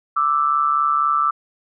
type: tone pair together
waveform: sine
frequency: 1176 / 1320 Hz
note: D6 / E6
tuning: +2 / +2 cents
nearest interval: major second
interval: 200 cents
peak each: -18 / -18 dBFS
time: 0.16-1.31 s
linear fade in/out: 10 ms
effects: none